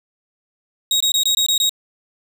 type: tone bursts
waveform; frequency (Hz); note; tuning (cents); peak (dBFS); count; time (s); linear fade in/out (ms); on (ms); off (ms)
30% pulse; 3784; A#7; +25; -12; 7; 0.91-1.694; 2; 94; 21
effects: none